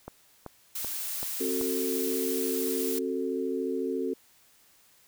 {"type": "click train", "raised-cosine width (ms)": 1, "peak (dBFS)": -24, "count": 5, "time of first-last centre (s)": [0.08, 1.613], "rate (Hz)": 2.61}
{"type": "noise", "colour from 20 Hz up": "blue", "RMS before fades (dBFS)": -34, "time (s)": [0.75, 2.99], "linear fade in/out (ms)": 5}
{"type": "chord", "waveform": "sine", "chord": "F# diminished", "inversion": "second", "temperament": "just", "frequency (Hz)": [266.4, 370, 444], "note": ["C4", "F#4", "A4"], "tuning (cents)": [31, 0, 16], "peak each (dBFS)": -32, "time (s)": [1.4, 4.14], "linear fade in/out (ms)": 10}
{"effects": ["white hiss -61 dBFS RMS until 5.07 s"]}